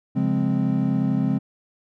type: chord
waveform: triangle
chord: Db major seventh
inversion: none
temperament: equal with one note detuned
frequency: 138.59 / 176.64 / 207.7 / 261.6 Hz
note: Db3 / F3 / Ab3 / C4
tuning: 0 / +20 / 0 / 0 cents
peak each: -23 / -24 / -22 / -22 dBFS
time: 0.15-1.39 s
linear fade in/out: 20 ms
effects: none